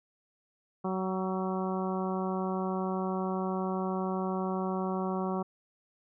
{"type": "harmonic tone with a mistuned harmonic", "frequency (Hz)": 187.5, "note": "F#3", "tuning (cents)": 23, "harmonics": [1, 2, 3, 4, 5, 6, 7], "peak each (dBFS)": [-32, -35, -40, -38, -41, -40, -46], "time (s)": [0.84, 5.43], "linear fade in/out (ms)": 10, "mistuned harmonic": 7, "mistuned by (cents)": 24, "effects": []}